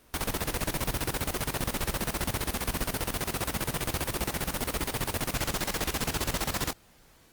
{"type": "noise with tremolo", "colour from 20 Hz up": "pink", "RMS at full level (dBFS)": -28, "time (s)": [0.14, 6.73], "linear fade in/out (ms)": 0, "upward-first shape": "square", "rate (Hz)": 15, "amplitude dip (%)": 75, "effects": ["pink hiss -59 dBFS RMS until 7.32 s", "Opus 32 kbps"]}